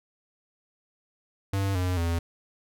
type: tone with pitch steps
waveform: square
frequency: 98 / 90.91 / 84.33 Hz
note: G2 / F#2 / E2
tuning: 0 / -30 / +40 cents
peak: -25 dBFS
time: 1.53-2.19 s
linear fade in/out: 5 ms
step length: 220 ms
effects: none